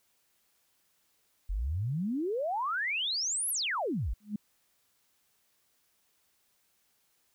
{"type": "exponential two-way sweep", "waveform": "sine", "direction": "up then down", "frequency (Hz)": [41.71, 11810, 41.71], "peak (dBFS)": -29, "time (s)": [1.49, 4.14], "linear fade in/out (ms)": 10, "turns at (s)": 3.5}
{"type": "tone with exponential growth", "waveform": "sine", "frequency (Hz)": 208.9, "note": "G#3", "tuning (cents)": 10, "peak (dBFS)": -27, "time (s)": [4.2, 4.36], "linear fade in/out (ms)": 5, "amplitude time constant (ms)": 33}
{"effects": ["white hiss -72 dBFS RMS until 7.34 s"]}